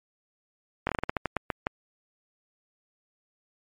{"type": "slowing click train", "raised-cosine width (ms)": 0.5, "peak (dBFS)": -11, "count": 12, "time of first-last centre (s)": [0.87, 1.669], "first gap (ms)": 21, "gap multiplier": 1.23, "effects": ["MP3 64 kbps"]}